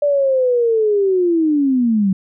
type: linear sweep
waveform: sine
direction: down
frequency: 587.3 to 185 Hz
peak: -12 dBFS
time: 0.02-2.13 s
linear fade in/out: 5 ms
effects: none